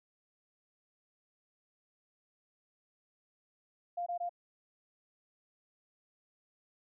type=tone bursts; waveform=sine; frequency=699 Hz; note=F5; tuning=1 cent sharp; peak=-33 dBFS; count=3; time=3.97-4.294 s; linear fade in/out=10 ms; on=94 ms; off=21 ms; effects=none